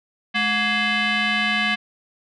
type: tone with frequency modulation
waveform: sine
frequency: 213 Hz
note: G#3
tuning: 44 cents sharp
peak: -17 dBFS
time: 0.34-1.76 s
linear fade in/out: 20 ms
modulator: 939 Hz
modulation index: 3.2
effects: tanh soft clip ceiling -14 dBFS